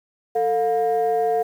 sine tone pair together, 446.6 / 711 Hz, A4 / F5, +26 / +31 cents, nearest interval minor sixth, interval 805 cents, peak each -19 dBFS, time 0.35-1.43 s, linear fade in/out 10 ms, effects tanh soft clip ceiling -13 dBFS + 8-bit

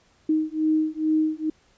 sine beating tone pair, 311.1 / 313.4 Hz, D#4 / D#4, 0 / +13 cents, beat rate 2.3 Hz, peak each -23 dBFS, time 0.29-1.5 s, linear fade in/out 5 ms, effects pink hiss -61 dBFS RMS until 1.77 s + resampled to 16000 Hz

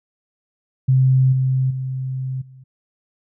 sine tone with level steps, 130.81 Hz, C3, in tune, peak -11 / -15 / -22 / -40 dBFS, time 0.88-2.64 s, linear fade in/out 10 ms, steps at 1.32 / 1.7 / 2.41 s, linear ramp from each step 10 ms, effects none

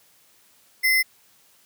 sine tone with sample-and-hold, 2052 Hz, C7, 34 cents flat, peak -16 dBFS, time 0.83-1.03 s, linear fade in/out 20 ms, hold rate 7350 Hz, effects white hiss -58 dBFS RMS until 1.65 s + high-pass 80 Hz 12 dB/octave

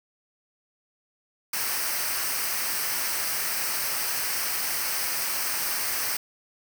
white noise with comb filter, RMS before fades -28 dBFS, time 1.53-6.17 s, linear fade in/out 5 ms, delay 0.28 ms, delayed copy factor -0.6, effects none

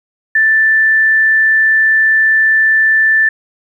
sine tone, 1765 Hz, A6, 5 cents sharp, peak -7 dBFS, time 0.35-3.29 s, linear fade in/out 5 ms, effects 8-bit

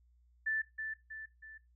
sine tone with echo, 1760 Hz, A6, in tune, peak -31 dBFS, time 0.46-0.62 s, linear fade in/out 10 ms, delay 320 ms, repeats 3, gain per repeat -6 dB, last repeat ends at 1.58 s, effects noise-tail reverb RT60 0.2 s tail -17 dB re dry + added 60 Hz sine -64 dBFS peak until 1.75 s

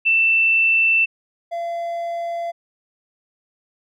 sine / triangle tone pair in turn, 2669 / 682.1 Hz, E7 / F5, +21 / -41 cents, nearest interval 2 octaves, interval 2362 cents, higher first, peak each -13 / -21 dBFS, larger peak first, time 0.05-1.06 / 1.51-2.52 s, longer neither, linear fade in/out 20 ms, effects none

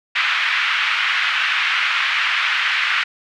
white band-pass noise, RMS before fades -19 dBFS, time 0.15-3.04 s, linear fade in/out 10 ms, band 1300 to 2800 Hz, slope 24 dB/octave, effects none

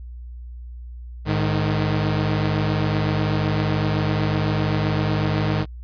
sawtooth tone pair together, 105.69 / 154.6 Hz, G#2 / D#3, +31 / -11 cents, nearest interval perfect fifth, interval 658 cents, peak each -18 dBFS, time 1.25-5.66 s, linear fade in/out 50 ms, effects added 60 Hz sine -33 dBFS peak until 5.83 s + resampled to 11025 Hz

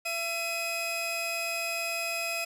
sawtooth tone pair together, 672.7 / 2526 Hz, E5 / D#7, +35 / +26 cents, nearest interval octave + major seventh, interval 2291 cents, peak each -31 / -28 dBFS, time 0.05-2.45 s, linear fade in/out 10 ms, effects resampled to 32000 Hz + 9-bit

